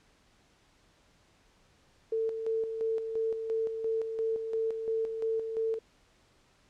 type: tone with tremolo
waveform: sine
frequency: 447.5 Hz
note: A4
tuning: 29 cents sharp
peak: -27 dBFS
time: 2.12-5.79 s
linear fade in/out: 5 ms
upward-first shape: square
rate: 2.9 Hz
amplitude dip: 50%
effects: pink hiss -65 dBFS RMS until 6.69 s + low-pass 7000 Hz 12 dB/octave